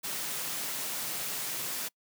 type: high-pass noise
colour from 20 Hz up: white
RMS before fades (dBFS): -35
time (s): 0.03-1.89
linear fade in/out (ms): 20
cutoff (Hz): 110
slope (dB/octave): 96
effects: noise-tail reverb RT60 0.1 s tail -26 dB re dry